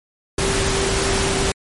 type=tone in noise; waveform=sine; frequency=390 Hz; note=G4; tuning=9 cents flat; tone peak=-23 dBFS; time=0.38-1.52 s; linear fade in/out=5 ms; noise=pink; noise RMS=-20 dBFS; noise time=0.38-1.52 s; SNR=-6 dB; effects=MP3 48 kbps